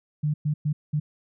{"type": "tone bursts at uneven times", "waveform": "sine", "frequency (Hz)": 150, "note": "D3", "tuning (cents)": 37, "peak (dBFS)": -21, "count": 4, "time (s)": [[0.23, 0.34], [0.45, 0.54], [0.65, 0.73], [0.93, 1]], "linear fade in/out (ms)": 10, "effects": []}